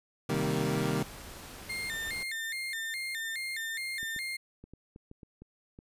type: chord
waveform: 25% pulse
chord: C minor seventh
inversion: none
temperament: equal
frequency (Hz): 130.81 / 155.56 / 196 / 233.1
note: C3 / Eb3 / G3 / Bb3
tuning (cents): 0 / 0 / 0 / 0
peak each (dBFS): -30 / -29 / -31 / -32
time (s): 0.29-1.03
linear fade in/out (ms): 5
type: noise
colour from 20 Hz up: pink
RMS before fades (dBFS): -46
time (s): 0.34-2.23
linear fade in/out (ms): 2
type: tone with vibrato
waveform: 35% pulse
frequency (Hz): 1954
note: B6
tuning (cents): -19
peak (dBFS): -32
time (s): 1.69-4.37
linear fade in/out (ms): 10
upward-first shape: square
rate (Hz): 2.4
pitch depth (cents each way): 140
type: clicks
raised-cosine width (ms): 3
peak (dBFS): -35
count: 9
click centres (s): 4.03 / 4.163 / 4.64 / 4.736 / 4.961 / 5.114 / 5.232 / 5.42 / 5.789
effects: resampled to 32000 Hz